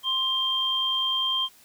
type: tone pair together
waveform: sine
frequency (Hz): 1046.5 / 3175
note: C6 / G7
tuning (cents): 0 / +21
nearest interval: octave + perfect fifth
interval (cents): 1921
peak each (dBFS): -31 / -23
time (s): 0.03-1.49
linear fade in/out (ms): 50
effects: white hiss -55 dBFS RMS until 1.64 s